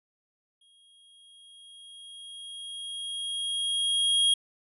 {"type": "tone with exponential growth", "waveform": "square", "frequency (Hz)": 3270, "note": "G#7", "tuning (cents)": -28, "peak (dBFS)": -20, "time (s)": [0.61, 4.34], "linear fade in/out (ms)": 5, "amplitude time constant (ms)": 810, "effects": ["resampled to 32000 Hz"]}